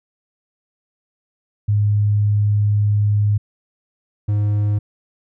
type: tone pair in turn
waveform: sine / triangle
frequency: 103.83 / 103.83 Hz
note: G#2 / G#2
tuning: 0 / 0 cents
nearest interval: unison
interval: 0 cents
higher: neither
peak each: -13 dBFS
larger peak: neither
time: 1.68-3.38 / 4.28-4.79 s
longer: first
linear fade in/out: 10 ms
effects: none

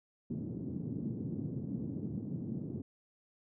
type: band-pass noise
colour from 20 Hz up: white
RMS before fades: -39 dBFS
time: 0.3-2.82 s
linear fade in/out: 5 ms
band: 110 to 270 Hz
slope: 24 dB/octave
effects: none

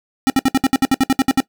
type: tone bursts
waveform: square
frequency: 266.8 Hz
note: C4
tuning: 34 cents sharp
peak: -11 dBFS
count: 13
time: 0.27-1.403 s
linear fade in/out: 0 ms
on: 29 ms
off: 63 ms
effects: noise-tail reverb RT60 0.1 s tail -19 dB re dry

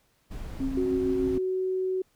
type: noise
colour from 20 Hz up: brown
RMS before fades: -37 dBFS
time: 0.3-1.39 s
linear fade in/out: 20 ms
type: tone with tremolo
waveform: sine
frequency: 267.7 Hz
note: C4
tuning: 40 cents sharp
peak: -25 dBFS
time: 0.6-1.38 s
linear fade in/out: 2 ms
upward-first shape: triangle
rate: 6.6 Hz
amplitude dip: 50%
type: tone with pitch glide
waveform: sine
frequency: 370 to 373.9 Hz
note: F#4 to F#4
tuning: 0 to +18 cents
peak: -25 dBFS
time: 0.77-2.02 s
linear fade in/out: 5 ms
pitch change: +18 cents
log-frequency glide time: 0.91-1.61 s
effects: pink hiss -68 dBFS RMS until 2.15 s

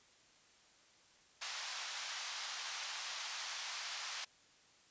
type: band-pass noise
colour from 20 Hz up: white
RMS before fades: -44 dBFS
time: 1.41-4.25 s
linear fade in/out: 10 ms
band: 770 to 6200 Hz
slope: 24 dB/octave
effects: white hiss -66 dBFS RMS until 4.9 s + resampled to 16000 Hz

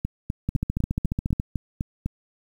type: two click trains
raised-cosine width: 5 ms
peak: -12 / -13 dBFS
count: 14 / 9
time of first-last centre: 0.49-1.399 / 0.05-2.06 s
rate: 14.3 / 3.98 Hz
effects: 8-bit

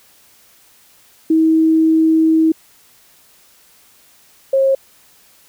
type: tone pair in turn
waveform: sine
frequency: 320.2 / 538.5 Hz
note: D#4 / C5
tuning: +50 / +50 cents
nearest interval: major sixth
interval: 900 cents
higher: second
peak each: -9 / -10 dBFS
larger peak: first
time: 1.3-2.52 / 4.53-4.75 s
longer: first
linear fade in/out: 5 ms
effects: white hiss -50 dBFS RMS until 5.48 s

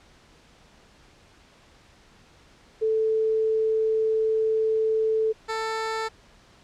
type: tone pair in turn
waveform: sine / 15% pulse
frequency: 440 / 443.8 Hz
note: A4 / A4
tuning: 0 / +15 cents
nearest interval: unison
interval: 15 cents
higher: second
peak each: -20 dBFS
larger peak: neither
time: 2.81-5.33 / 5.48-6.09 s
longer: first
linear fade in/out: 20 ms
effects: pink hiss -55 dBFS RMS until 6.63 s + low-pass 6000 Hz 12 dB/octave

